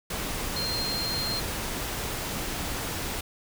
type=tone in noise; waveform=sine; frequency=4196 Hz; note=C8; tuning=4 cents sharp; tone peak=-29 dBFS; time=0.56-1.4 s; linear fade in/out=5 ms; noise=pink; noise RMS=-32 dBFS; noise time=0.1-3.21 s; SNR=0 dB; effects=none